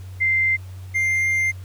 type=tone pair in turn; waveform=sine / triangle; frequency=2086 / 2101 Hz; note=C7 / C7; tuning=-6 / +7 cents; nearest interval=unison; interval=13 cents; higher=second; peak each=-16 dBFS; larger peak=neither; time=0.2-0.57 / 0.94-1.52 s; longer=second; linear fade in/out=20 ms; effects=added 93 Hz sine -33 dBFS peak until 1.64 s + pink hiss -51 dBFS RMS until 1.64 s